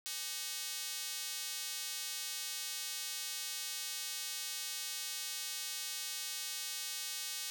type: tone with high-pass filter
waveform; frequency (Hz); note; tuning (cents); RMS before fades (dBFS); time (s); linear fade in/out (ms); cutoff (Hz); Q
square; 170; F3; -46; -41; 0.06-7.5; 0; 4100; 0.8
effects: none